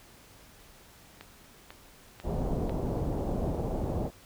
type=click train; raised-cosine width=0.3 ms; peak=-27 dBFS; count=4; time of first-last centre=1.21-2.695 s; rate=2.02 Hz
type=low-pass noise; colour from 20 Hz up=pink; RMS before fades=-31 dBFS; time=2.23-4.11 s; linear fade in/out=50 ms; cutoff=750 Hz; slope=24 dB/octave
effects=pink hiss -55 dBFS RMS until 4.25 s